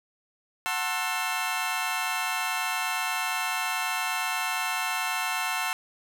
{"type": "chord", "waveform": "20% pulse", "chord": "F# half-diminished seventh", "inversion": "none", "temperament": "just", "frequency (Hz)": [740, 888, 1065.6, 1332], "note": ["F#5", "A5", "C6", "E6"], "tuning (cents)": [0, 16, 31, 18], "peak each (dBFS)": -28, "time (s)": [0.66, 5.73], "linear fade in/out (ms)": 0, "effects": []}